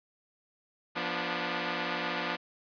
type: chord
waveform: 5% pulse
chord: B diminished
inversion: second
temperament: equal with one note detuned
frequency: 174.61 / 243.4 / 293.7 Hz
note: F3 / B3 / D4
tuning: 0 / -25 / 0 cents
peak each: -24 dBFS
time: 0.95-2.37 s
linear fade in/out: 20 ms
effects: resampled to 11025 Hz